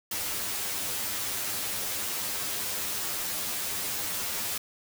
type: noise with comb filter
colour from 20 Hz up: white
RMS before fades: -32 dBFS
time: 0.11-4.58 s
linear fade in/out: 5 ms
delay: 9.9 ms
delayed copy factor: +0.85
effects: none